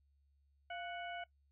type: harmonic tone with a mistuned harmonic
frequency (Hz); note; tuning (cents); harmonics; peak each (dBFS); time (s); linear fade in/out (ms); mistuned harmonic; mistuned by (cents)
740; F#5; 0; 1 / 2 / 3 / 4; -44 / -48 / -51 / -53; 0.7-1.24; 5; 1; -110
effects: noise-tail reverb RT60 0.1 s tail -19 dB re dry + added 70 Hz sine -70 dBFS peak until 1.51 s